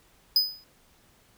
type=tone with exponential decay; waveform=square; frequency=5000 Hz; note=D#8; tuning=8 cents sharp; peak=-16 dBFS; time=0.36-0.64 s; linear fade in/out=2 ms; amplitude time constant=59 ms; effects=pink hiss -61 dBFS RMS until 1.37 s